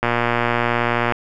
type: click train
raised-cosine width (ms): 0.5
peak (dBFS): -3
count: 131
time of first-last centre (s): 0.03-1.122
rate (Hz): 119
effects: none